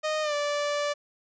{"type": "tone with pitch glide", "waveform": "sawtooth", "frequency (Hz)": [618, 583.3], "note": ["D#5", "D5"], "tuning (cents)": [-12, -12], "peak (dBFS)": -22, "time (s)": [0.03, 0.94], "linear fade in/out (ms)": 20, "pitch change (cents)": -100, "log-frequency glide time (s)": [0.22, 0.34], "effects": ["resampled to 16000 Hz"]}